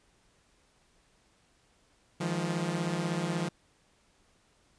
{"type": "tone cluster", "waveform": "sawtooth", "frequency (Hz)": [158.2, 174.5, 207.2], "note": ["D#3", "F3", "G#3"], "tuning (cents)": [29, -1, -4], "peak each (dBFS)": [-30, -28, -36], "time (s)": [2.2, 3.49], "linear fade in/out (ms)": 10, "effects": ["pink hiss -67 dBFS RMS until 4.78 s", "resampled to 22050 Hz"]}